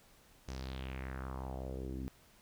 sawtooth tone with low-pass filter sweep, 65.41 Hz, C2, in tune, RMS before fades -42 dBFS, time 0.48-2.08 s, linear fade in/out 0 ms, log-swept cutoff 6300 to 250 Hz, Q 3.1, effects pink hiss -64 dBFS RMS until 2.41 s

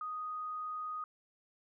sine tone, 1244.5 Hz, D#6, in tune, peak -37 dBFS, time 0.01-1.04 s, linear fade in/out 2 ms, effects none

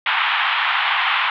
pink band-pass noise, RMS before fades -19 dBFS, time 0.06-1.3 s, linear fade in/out 2 ms, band 850 to 3400 Hz, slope 48 dB/octave, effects none

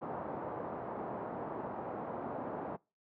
white low-pass noise, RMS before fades -40 dBFS, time 0.01-2.77 s, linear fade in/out 20 ms, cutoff 960 Hz, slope 24 dB/octave, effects noise-tail reverb RT60 0.3 s tail -25 dB re dry + high-pass 150 Hz 12 dB/octave

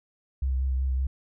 sine tone with vibrato, 65.5 Hz, C2, 2 cents sharp, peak -23 dBFS, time 0.42-1.07 s, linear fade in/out 5 ms, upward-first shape triangle, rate 5.3 Hz, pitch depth 32 cents each way, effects none

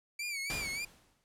sawtooth tone with vibrato, 2295 Hz, D7, 40 cents flat, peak -32 dBFS, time 0.19-0.85 s, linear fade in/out 5 ms, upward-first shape sine, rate 3.4 Hz, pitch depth 96 cents each way
pink noise with exponential decay, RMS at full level -37 dBFS, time 0.5-1.24 s, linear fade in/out 0 ms, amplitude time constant 160 ms
effects low-pass 12000 Hz 12 dB/octave

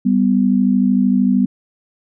sine tone pair together, 196 / 249.1 Hz, G3 / B3, 0 / +15 cents, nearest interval major third, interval 415 cents, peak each -14 dBFS, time 0.05-1.46 s, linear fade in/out 10 ms, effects none

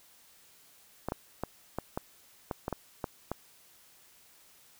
clicks, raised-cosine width 1 ms, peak -18 dBFS, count 10, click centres 1.086 / 1.121 / 1.436 / 1.786 / 1.975 / 2.512 / 2.681 / 2.727 / 3.042 / 3.316 s, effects white hiss -60 dBFS RMS until 4.79 s

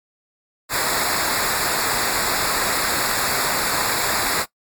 pink noise with comb filter, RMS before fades -21 dBFS, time 0.69-4.46 s, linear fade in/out 50 ms, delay 0.33 ms, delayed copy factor -0.85, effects noise-tail reverb RT60 0.1 s tail -19 dB re dry + MP3 96 kbps

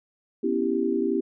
sine chord, C# half-diminished seventh, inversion third, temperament equal, 246.9 / 277.2 / 329.6 / 392 Hz, B3 / C#4 / E4 / G4, 0 / 0 / 0 / 0 cents, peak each -28 / -29 / -27 / -26 dBFS, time 0.43-1.21 s, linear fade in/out 10 ms, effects none

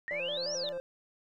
sine exponential two-way sweep, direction up then down, 1827 to 5920 to 3518 Hz, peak -34 dBFS, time 0.08-0.69 s, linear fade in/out 0 ms, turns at 0.55 s
triangle tone with vibrato, 554.4 Hz, C#5, in tune, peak -33 dBFS, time 0.11-0.8 s, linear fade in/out 0 ms, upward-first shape square, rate 5.7 Hz, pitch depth 95 cents each way
click train, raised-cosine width 1 ms, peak -37 dBFS, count 113, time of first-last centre 0.12-0.775 s, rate 171 Hz
effects none

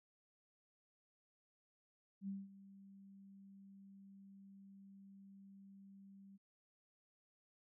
sine tone with ADSR envelope, 196 Hz, G3, in tune, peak -40 dBFS, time 2.21-6.38 s, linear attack 69 ms, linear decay 200 ms, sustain -17 dB, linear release 25 ms, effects none

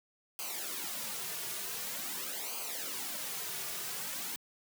white noise with flanger, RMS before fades -39 dBFS, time 0.39-4.36 s, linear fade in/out 0 ms, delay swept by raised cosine 0.54 to 3.84 ms, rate 0.46 Hz, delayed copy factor -0.75, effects high-pass 150 Hz 12 dB/octave

